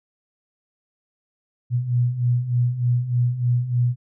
sine beating tone pair, 120 / 123.3 Hz, B2 / B2, -49 / -2 cents, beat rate 3.3 Hz, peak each -24 / -19 dBFS, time 1.7-3.96 s, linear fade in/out 50 ms, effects none

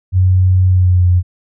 sine tone with pitch glide, 92.5 to 89.5 Hz, F#2 to F2, 0 to +43 cents, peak -7 dBFS, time 0.12-1.23 s, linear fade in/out 50 ms, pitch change -57 cents, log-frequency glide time 0.68-1.03 s, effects none

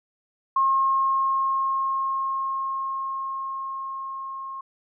sine tone with level ramp, 1075 Hz, C6, 47 cents sharp, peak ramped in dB -17 to -32 dBFS, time 0.56-4.61 s, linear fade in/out 5 ms, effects none

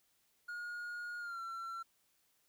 triangle tone with pitch glide, 1434 to 1353.5 Hz, F6 to E6, +45 to +45 cents, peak -39 dBFS, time 0.48-1.83 s, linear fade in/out 10 ms, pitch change -100 cents, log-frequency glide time 1.19-1.41 s, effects white hiss -75 dBFS RMS until 2.48 s

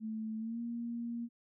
sine tone with pitch glide, 219.4 to 235.1 Hz, A3 to A#3, -5 to +15 cents, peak -36 dBFS, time 0-1.29 s, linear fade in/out 50 ms, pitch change +120 cents, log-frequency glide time 0.38-0.6 s, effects none

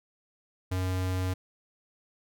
square tone, 92.5 Hz, F#2, in tune, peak -28 dBFS, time 0.71-1.34 s, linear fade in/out 10 ms, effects none

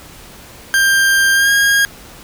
40% pulse tone with pitch glide, 1588 to 1628.9 Hz, G6 to G#6, +22 to -34 cents, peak -9 dBFS, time 0.74-1.85 s, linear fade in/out 0 ms, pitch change +44 cents, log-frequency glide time 1.33-1.51 s, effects pink hiss -38 dBFS RMS until 2.23 s

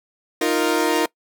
sawtooth chord, Eb suspended second, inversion none, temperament equal, 311.1 / 349.2 / 466.2 Hz, Eb4 / F4 / Bb4, 0 / 0 / 0 cents, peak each -18 dBFS, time 0.41-1.06 s, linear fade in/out 5 ms, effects noise-tail reverb RT60 0.1 s tail -22 dB re dry

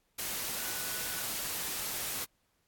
sine tone in noise, 1480 Hz, F#6, in tune, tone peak -47 dBFS, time 0.59-1.24 s, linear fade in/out 10 ms, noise white, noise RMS -36 dBFS, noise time 0.18-2.25 s, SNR -14 dB, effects pink hiss -75 dBFS RMS until 2.67 s + AAC 64 kbps

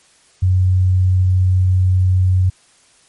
sine tone, 92.5 Hz, F#2, in tune, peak -10 dBFS, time 0.42-2.5 s, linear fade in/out 10 ms, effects white hiss -52 dBFS RMS until 3.08 s + MP3 48 kbps

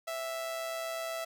sawtooth tone with amplitude modulation, 660 Hz, E5, 2 cents sharp, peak -29 dBFS, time 0.07-1.25 s, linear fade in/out 10 ms, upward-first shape sine, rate 128 Hz, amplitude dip 40%, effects 11-bit

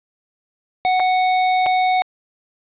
square tone with dropouts, 740 Hz, F#5, in tune, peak -15 dBFS, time 0.85-2.02 s, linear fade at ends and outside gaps 0 ms, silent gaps 0.997-1.001 / 1.661-1.665 s, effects resampled to 8000 Hz + 9-bit

